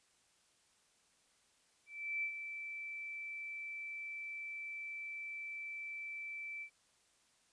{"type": "tone with ADSR envelope", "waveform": "sine", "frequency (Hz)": 2326, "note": "D7", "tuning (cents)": -17, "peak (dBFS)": -34, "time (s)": [1.86, 6.7], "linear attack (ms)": 370, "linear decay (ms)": 83, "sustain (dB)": -8, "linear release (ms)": 81, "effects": ["white hiss -72 dBFS RMS until 7.52 s", "resampled to 22050 Hz"]}